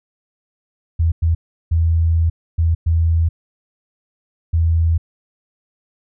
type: tone bursts at uneven times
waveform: sine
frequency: 82.41 Hz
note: E2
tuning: in tune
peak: -12 dBFS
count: 6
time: 0.99-1.12 / 1.22-1.35 / 1.71-2.3 / 2.58-2.75 / 2.86-3.29 / 4.53-4.98 s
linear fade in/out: 10 ms
effects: none